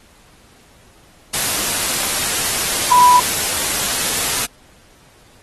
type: tone in noise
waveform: sine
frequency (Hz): 987.8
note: B5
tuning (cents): 0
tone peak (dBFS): -6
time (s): 2.91-3.2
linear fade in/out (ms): 10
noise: white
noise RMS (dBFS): -19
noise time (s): 1.33-4.46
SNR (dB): +10
effects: pink hiss -50 dBFS RMS until 5.42 s + AAC 32 kbps